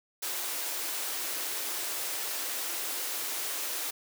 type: high-pass noise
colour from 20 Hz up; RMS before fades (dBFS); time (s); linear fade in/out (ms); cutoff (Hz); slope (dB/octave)
white; -34; 0.22-3.91; 10; 280; 48
effects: none